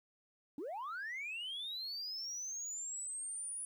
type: linear sweep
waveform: sine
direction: up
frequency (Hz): 257.6 to 9890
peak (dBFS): -38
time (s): 0.58-3.65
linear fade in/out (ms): 2
effects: tanh soft clip ceiling -38 dBFS + 12-bit